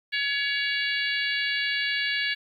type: harmonic tone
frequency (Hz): 564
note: C#5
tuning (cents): +30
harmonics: 3 / 4 / 5 / 6 / 7 / 8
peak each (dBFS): -28 / -30 / -32 / -34 / -35 / -36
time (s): 0.12-2.35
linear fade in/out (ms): 20
effects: 10-bit